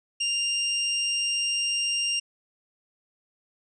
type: tone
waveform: 25% pulse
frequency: 2794 Hz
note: F7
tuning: in tune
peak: -20 dBFS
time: 0.2-2.2 s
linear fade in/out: 10 ms
effects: resampled to 24000 Hz